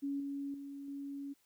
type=tone with level steps; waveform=sine; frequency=280 Hz; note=C#4; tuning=18 cents sharp; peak=-34 / -37 / -43 / -40 dBFS; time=0.02-1.34 s; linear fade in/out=20 ms; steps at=0.2 / 0.54 / 0.88 s; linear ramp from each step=2 ms; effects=white hiss -73 dBFS RMS until 1.45 s

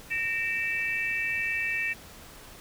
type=tone cluster; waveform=sine; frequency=1838 / 2322 / 2651 Hz; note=A#6 / D7 / E7; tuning=-25 / -20 / +9 cents; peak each=-31 dBFS; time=0.1-1.94 s; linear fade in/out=20 ms; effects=pink hiss -48 dBFS RMS until 2.6 s

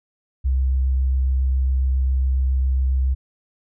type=tone with vibrato; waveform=sine; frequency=65.41 Hz; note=C2; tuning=in tune; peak=-16 dBFS; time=0.44-3.15 s; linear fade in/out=20 ms; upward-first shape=triangle; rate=7.3 Hz; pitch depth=13 cents each way; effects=none

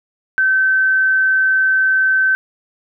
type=tone; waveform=sine; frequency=1539 Hz; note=G6; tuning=32 cents flat; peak=-11 dBFS; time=0.38-2.35 s; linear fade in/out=0 ms; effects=none

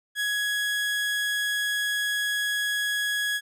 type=tone; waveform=30% pulse; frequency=1670 Hz; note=G#6; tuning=9 cents sharp; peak=-22 dBFS; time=0.15-3.41 s; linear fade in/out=50 ms; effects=resampled to 32000 Hz

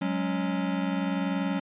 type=chord; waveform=square; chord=F# suspended second; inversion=none; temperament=equal with one note detuned; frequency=185 / 205.6 / 277.2 Hz; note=F#3 / G#3 / C#4; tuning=0 / -17 / 0 cents; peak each=-30 / -34 / -31 dBFS; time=0.01-1.6 s; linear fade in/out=10 ms; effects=resampled to 8000 Hz

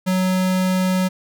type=tone; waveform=square; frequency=185.5 Hz; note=F#3; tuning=5 cents sharp; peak=-17 dBFS; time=0.06-1.09 s; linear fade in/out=20 ms; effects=none

